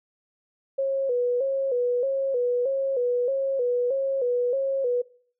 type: tone with vibrato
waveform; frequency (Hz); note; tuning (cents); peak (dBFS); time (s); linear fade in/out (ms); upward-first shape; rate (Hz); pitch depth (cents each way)
sine; 515; C5; -28; -21; 0.78-5.02; 10; square; 1.6; 89
effects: noise-tail reverb RT60 0.5 s tail -21 dB re dry